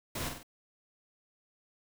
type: noise with echo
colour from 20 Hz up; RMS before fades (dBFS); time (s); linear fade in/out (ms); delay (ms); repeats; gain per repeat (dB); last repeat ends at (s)
pink; -37; 0.15-0.29; 5; 47; 3; -5; 0.431
effects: none